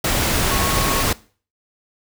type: tone in noise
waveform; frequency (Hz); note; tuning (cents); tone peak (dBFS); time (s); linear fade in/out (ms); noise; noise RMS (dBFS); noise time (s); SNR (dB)
sine; 1100; C#6; -14; -25; 0.51-1.03; 5; pink; -19; 0.04-1.13; -9
effects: noise-tail reverb RT60 0.4 s tail -20 dB re dry